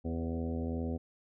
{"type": "harmonic tone with a mistuned harmonic", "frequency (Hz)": 82.41, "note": "E2", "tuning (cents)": 0, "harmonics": [1, 2, 3, 4, 5, 6, 7, 8, 9], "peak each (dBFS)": [-36, -43, -36, -47, -44, -44, -49, -54, -51], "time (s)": [0.04, 0.98], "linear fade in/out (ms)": 20, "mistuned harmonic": 6, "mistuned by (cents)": 27, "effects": []}